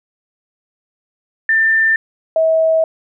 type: tone pair in turn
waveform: sine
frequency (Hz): 1788 / 644.3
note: A6 / E5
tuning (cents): +27 / -40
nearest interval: octave + tritone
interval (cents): 1767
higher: first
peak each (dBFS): -10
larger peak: neither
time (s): 1.49-1.96 / 2.36-2.84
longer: second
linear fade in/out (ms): 2
effects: none